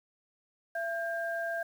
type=tone pair together; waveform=sine; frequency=672.7 / 1600 Hz; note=E5 / G6; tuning=+35 / +35 cents; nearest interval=octave + minor third; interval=1500 cents; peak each=-33 / -35 dBFS; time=0.75-1.63 s; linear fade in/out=5 ms; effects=9-bit